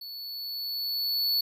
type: tone with level ramp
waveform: square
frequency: 4435 Hz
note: C#8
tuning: in tune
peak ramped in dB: -39 to -23 dBFS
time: 0.01-1.41 s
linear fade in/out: 5 ms
effects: none